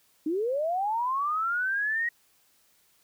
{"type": "linear sweep", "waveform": "sine", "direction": "up", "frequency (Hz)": [293.7, 1903], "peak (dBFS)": -25, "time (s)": [0.26, 2.09], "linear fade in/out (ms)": 5, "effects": ["white hiss -65 dBFS RMS until 3.03 s"]}